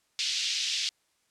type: band-pass noise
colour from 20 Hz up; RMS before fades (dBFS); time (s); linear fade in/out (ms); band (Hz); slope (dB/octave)
white; -30; 0.19-0.89; 0; 2700 to 5400; 24
effects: white hiss -71 dBFS RMS until 1.3 s + low-pass 9000 Hz 12 dB/octave

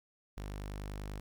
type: tone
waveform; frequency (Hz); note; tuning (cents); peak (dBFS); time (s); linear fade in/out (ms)
sawtooth; 50.2; G1; +42; -36; 0.37-1.2; 5
effects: 13-bit

